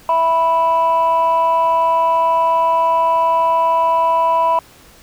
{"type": "tone pair together", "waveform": "sine", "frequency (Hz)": [659.3, 986.4], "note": ["E5", "B5"], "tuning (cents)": [0, -2], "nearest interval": "perfect fifth", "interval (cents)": 698, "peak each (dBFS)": [-16, -11], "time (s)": [0.09, 4.59], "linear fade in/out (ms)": 2, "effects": ["tanh soft clip ceiling -8 dBFS", "pink hiss -45 dBFS RMS until 5.02 s"]}